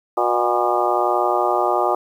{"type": "harmonic tone with a mistuned harmonic", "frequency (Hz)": 121.1, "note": "B2", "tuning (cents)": -34, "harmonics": [3, 4, 5, 6, 7, 8, 9, 10], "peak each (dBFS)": [-23, -27, -23, -23, -22, -28, -28, -24], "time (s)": [0.17, 1.95], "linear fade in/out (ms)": 5, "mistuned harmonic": 7, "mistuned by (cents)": -62, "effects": ["8-bit"]}